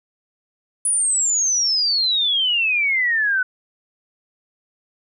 sine exponential sweep, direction down, 9956 to 1480 Hz, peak -16 dBFS, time 0.85-3.43 s, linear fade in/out 5 ms, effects none

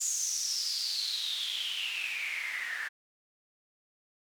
white noise with band-pass filter sweep, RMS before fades -34 dBFS, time 0-2.89 s, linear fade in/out 20 ms, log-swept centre 7000 to 1700 Hz, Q 9.3, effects none

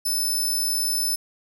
15% pulse tone, 5274 Hz, E8, in tune, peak -16 dBFS, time 0.05-1.16 s, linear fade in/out 10 ms, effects none

